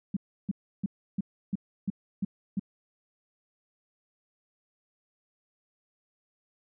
sine tone bursts, 196 Hz, G3, in tune, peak -25 dBFS, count 8, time 0.14-2.596 s, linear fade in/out 5 ms, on 27 ms, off 320 ms, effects none

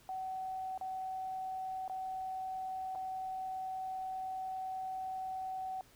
sine tone with dropouts, 755 Hz, F#5, 35 cents sharp, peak -37 dBFS, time 0.09-5.81 s, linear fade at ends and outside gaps 1 ms, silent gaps 0.777-0.811 / 1.879-1.897 / 2.951-2.956 s, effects pink hiss -63 dBFS RMS until 5.95 s

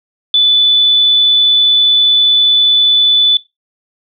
sine tone, 3485 Hz, A7, 17 cents flat, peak -6 dBFS, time 0.34-3.37 s, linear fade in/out 2 ms, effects noise-tail reverb RT60 0.2 s tail -18 dB re dry

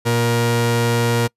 sawtooth tone pair together, 117.9 / 235.8 Hz, A#2 / A#3, +20 / +20 cents, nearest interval octave, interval 1200 cents, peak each -13 dBFS, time 0.05-1.28 s, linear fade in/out 20 ms, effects noise-tail reverb RT60 0.1 s tail -26 dB re dry + resampled to 32000 Hz

